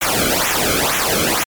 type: noise with flanger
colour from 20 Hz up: pink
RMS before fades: -17 dBFS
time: 0.01-1.44 s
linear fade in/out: 10 ms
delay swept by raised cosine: 0.21 to 1.11 ms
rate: 2.1 Hz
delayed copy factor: -0.85
effects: MP3 96 kbps